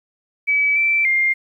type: tone with pitch steps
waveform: sine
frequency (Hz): 2289 / 2333 / 2113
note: D7 / D7 / C7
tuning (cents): -45 / -12 / +16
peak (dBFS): -14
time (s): 0.47-1.34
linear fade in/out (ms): 20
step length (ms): 290
effects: 9-bit